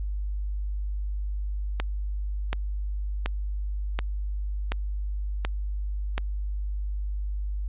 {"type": "click train", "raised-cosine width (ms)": 0.3, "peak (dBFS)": -12, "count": 7, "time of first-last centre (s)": [1.8, 6.18], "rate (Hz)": 1.37, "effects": ["added 50 Hz sine -27 dBFS peak until 7.68 s", "resampled to 8000 Hz"]}